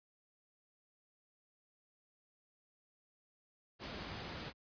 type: noise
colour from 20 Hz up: pink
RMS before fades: -44 dBFS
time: 3.79-4.53 s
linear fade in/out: 50 ms
effects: high-pass 60 Hz 12 dB/octave + resampled to 11025 Hz